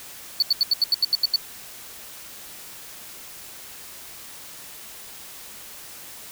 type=tone bursts; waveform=triangle; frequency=4470 Hz; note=C#8; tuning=14 cents sharp; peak=-14 dBFS; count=10; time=0.4-1.36 s; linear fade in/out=2 ms; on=24 ms; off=80 ms; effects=white hiss -41 dBFS RMS until 6.31 s